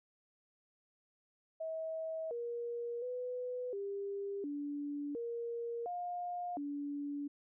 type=tone with pitch steps; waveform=sine; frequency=643 / 473.7 / 497.9 / 399.2 / 289.1 / 468.8 / 709 / 287.2 Hz; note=E5 / A#4 / B4 / G4 / D4 / A#4 / F5 / D4; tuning=-43 / +28 / +14 / +32 / -27 / +10 / +26 / -39 cents; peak=-37 dBFS; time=1.6-7.28 s; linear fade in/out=10 ms; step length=710 ms; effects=none